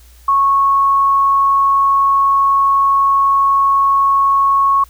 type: tone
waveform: sine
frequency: 1102 Hz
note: C#6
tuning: 11 cents flat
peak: -9 dBFS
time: 0.28-4.84 s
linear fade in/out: 5 ms
effects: added 60 Hz sine -41 dBFS peak until 4.89 s + white hiss -49 dBFS RMS until 4.89 s